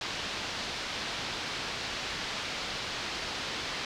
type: low-pass noise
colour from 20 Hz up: white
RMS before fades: -36 dBFS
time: 0.01-3.85 s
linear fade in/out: 2 ms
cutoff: 4800 Hz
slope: 24 dB/octave
effects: none